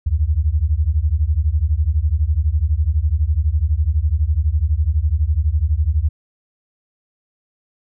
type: beating tone pair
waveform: sine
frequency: 70.5 / 82.5 Hz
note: C#2 / E2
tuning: +30 / +2 cents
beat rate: 12 Hz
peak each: -17 dBFS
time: 0.06-6.09 s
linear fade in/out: 10 ms
effects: none